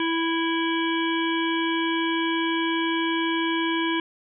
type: harmonic tone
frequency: 329.6 Hz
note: E4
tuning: in tune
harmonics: 1 / 3 / 5 / 7 / 9 / 10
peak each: -24 / -29 / -31 / -32 / -34 / -34 dBFS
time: 0-4 s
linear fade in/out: 2 ms
effects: none